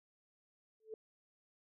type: tone with exponential growth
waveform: sine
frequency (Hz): 438.3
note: A4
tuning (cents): -7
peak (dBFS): -39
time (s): 0.8-0.94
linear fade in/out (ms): 2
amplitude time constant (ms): 29
effects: none